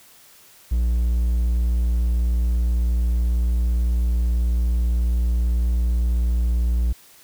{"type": "tone", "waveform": "triangle", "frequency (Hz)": 59.1, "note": "A#1", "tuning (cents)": 24, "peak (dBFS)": -15, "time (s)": [0.71, 6.93], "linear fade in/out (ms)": 10, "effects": ["white hiss -50 dBFS RMS until 7.23 s"]}